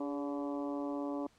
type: harmonic tone with a mistuned harmonic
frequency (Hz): 143.3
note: D3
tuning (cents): -42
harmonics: 2 / 3 / 4 / 5 / 6 / 7 / 8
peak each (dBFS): -36 / -45 / -42 / -48 / -49 / -49 / -51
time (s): 0-1.27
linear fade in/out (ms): 5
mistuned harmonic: 3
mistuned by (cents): -65
effects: pink hiss -67 dBFS RMS until 1.38 s + low-pass 8000 Hz 12 dB/octave